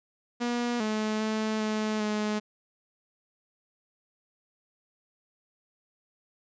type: tone with pitch steps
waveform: sawtooth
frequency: 240.4 / 215.5 / 217.5 / 215.4 / 211.8 Hz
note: B3 / A3 / A3 / A3 / G#3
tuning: -46 / -36 / -20 / -37 / +34 cents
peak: -23 dBFS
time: 0.4-2.4 s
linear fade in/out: 20 ms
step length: 400 ms
effects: resampled to 16000 Hz